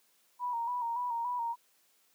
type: tone with vibrato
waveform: sine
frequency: 956 Hz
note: A#5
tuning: 43 cents sharp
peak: -31 dBFS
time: 0.39-1.56 s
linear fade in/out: 50 ms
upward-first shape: square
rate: 3.5 Hz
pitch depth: 47 cents each way
effects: white hiss -69 dBFS RMS until 2.14 s + high-pass 200 Hz 12 dB/octave